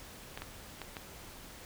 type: clicks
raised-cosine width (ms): 0.3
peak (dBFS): -24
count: 4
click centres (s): 0.375 / 0.42 / 0.817 / 0.968
effects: pink hiss -50 dBFS RMS until 1.65 s